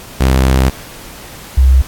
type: tone pair in turn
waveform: sawtooth / sine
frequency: 65.41 / 65.41 Hz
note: C2 / C2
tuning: 0 / 0 cents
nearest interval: unison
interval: 0 cents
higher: neither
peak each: -4 dBFS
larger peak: neither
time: 0.2-0.7 / 1.57-1.82 s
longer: first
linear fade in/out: 10 ms
effects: pink hiss -33 dBFS RMS until 1.87 s + AAC 64 kbps